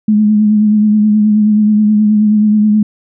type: tone with vibrato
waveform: sine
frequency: 211.7 Hz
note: G#3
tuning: 33 cents sharp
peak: -6 dBFS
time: 0.08-2.83 s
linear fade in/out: 5 ms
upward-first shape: triangle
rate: 9.4 Hz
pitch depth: 37 cents each way
effects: none